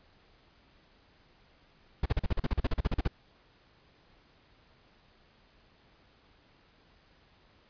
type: noise bursts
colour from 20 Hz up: brown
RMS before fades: -26 dBFS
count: 16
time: 2.03-3.078 s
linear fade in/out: 5 ms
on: 28 ms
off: 40 ms
effects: pink hiss -63 dBFS RMS until 7.69 s + resampled to 11025 Hz